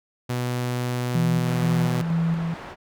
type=tone; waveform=sawtooth; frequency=123.47 Hz; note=B2; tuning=in tune; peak=-20 dBFS; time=0.29-2.02 s; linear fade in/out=10 ms
type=tone with tremolo; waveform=sine; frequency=165.8 Hz; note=E3; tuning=10 cents sharp; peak=-19 dBFS; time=1.15-2.54 s; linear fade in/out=2 ms; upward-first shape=square; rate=2.1 Hz; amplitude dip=40%
type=low-pass noise; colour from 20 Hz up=white; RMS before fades=-38 dBFS; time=1.43-2.76 s; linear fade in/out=50 ms; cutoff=1300 Hz; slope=12 dB/octave
effects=none